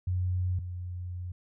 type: tone pair in turn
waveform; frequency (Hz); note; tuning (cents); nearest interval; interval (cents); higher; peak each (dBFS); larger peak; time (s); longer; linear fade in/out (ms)
sine; 90.9 / 89.49; F#2 / F2; -30 / +43; unison; 27; first; -26 / -34; first; 0.07-0.59 / 0.59-1.32; second; 5
effects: none